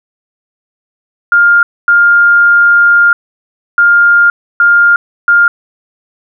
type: tone bursts at uneven times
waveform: sine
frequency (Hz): 1406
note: F6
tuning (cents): +11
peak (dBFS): -3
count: 5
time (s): 1.32-1.63 / 1.88-3.13 / 3.78-4.3 / 4.6-4.96 / 5.28-5.48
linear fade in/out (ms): 2
effects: none